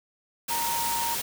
sine tone in noise, 932.3 Hz, A#5, in tune, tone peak -28 dBFS, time 0.5-1.15 s, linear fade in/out 10 ms, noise white, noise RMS -30 dBFS, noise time 0.48-1.22 s, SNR -1 dB, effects none

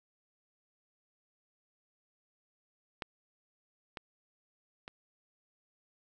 clicks, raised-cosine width 0.3 ms, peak -20 / -24 / -27 dBFS, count 3, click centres 3.022 / 3.972 / 4.879 s, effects none

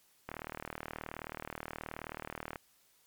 click train, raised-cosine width 0.5 ms, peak -24 dBFS, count 89, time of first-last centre 0.29-2.558 s, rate 38.8 Hz, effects white hiss -68 dBFS RMS until 3.06 s + MP3 96 kbps

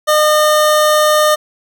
25% pulse tone, 608 Hz, D#5, 40 cents flat, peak -5 dBFS, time 0.07-1.36 s, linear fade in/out 20 ms, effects none

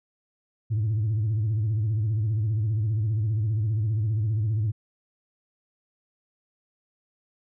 sine tone with vibrato, 108 Hz, A2, 32 cents flat, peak -20 dBFS, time 0.7-4.72 s, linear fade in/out 20 ms, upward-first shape sine, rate 15 Hz, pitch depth 110 cents each way, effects tanh soft clip ceiling -20 dBFS

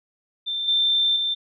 sine tone with level steps, 3569 Hz, A7, 24 cents sharp, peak -24 / -17 / -21 dBFS, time 0.46-1.35 s, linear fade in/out 20 ms, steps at 0.68 / 1.16 s, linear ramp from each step 2 ms, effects none

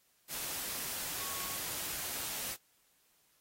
sine tone in noise, 1108.7 Hz, C#6, in tune, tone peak -48 dBFS, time 1.17-1.6 s, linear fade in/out 50 ms, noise white, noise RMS -39 dBFS, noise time 0.28-2.57 s, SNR -12 dB, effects white hiss -71 dBFS RMS until 3.4 s + AAC 48 kbps

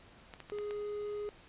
clicks, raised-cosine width 0.3 ms, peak -30 dBFS, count 5, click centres 0.338 / 0.403 / 0.499 / 0.586 / 0.709 s
triangle tone, 415.3 Hz, G#4, in tune, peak -34 dBFS, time 0.52-1.29 s, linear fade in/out 0 ms
effects pink hiss -58 dBFS RMS until 1.48 s + resampled to 8000 Hz

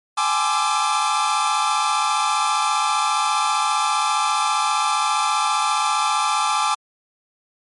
45% pulse tone cluster, 795 / 850 / 1039 / 1181 / 1336 Hz, G5 / G#5 / C6 / D6 / E6, +24 / +40 / -12 / +9 / +23 cents, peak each -28 / -23 / -28 / -21 / -27 dBFS, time 0.17-6.75 s, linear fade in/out 10 ms, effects MP3 48 kbps

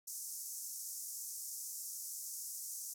pink band-pass noise, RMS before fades -45 dBFS, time 0.07-2.94 s, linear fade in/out 10 ms, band 5700 to 15000 Hz, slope 48 dB/octave, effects none

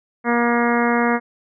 harmonic tone, 237.6 Hz, A#3, 33 cents sharp, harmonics 1 / 2 / 3 / 4 / 5 / 6 / 7 / 8 / 9, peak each -19 / -22 / -24 / -25 / -26 / -27 / -27 / -28 / -29 dBFS, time 0.24-1.2 s, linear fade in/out 50 ms, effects none

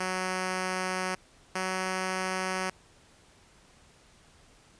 5% pulse tone pair in turn, 185.4 / 186.8 Hz, F#3 / F#3, +4 / +17 cents, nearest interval unison, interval 13 cents, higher second, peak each -18 dBFS, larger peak neither, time 0-1.15 / 1.55-2.7 s, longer neither, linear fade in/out 5 ms, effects pink hiss -59 dBFS RMS until 4.79 s + resampled to 22050 Hz

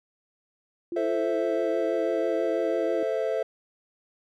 sine tone with vibrato, 338.3 Hz, E4, 45 cents sharp, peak -29 dBFS, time 0.92-3.03 s, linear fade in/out 2 ms, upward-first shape triangle, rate 6.1 Hz, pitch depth 62 cents each way
triangle chord, A minor, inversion none, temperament equal, 440 / 523.3 / 659.3 Hz, A4 / C5 / E5, 0 / 0 / 0 cents, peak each -27 dBFS, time 0.96-3.43 s, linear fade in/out 5 ms
effects none

